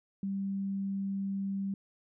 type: tone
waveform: sine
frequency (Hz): 196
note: G3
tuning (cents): 0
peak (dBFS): -31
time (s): 0.23-1.74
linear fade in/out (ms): 2
effects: none